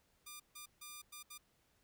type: tone bursts at uneven times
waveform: 5% pulse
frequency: 1200 Hz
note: D6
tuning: 37 cents sharp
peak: -37 dBFS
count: 5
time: 0.26-0.4 / 0.55-0.66 / 0.81-1.02 / 1.12-1.23 / 1.3-1.38 s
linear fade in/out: 10 ms
effects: pink hiss -75 dBFS RMS until 1.83 s